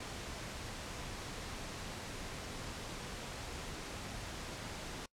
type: noise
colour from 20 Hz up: pink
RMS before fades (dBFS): -44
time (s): 0-5.06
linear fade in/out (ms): 5
effects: noise-tail reverb RT60 0.1 s tail -23 dB re dry + low-pass 8000 Hz 12 dB/octave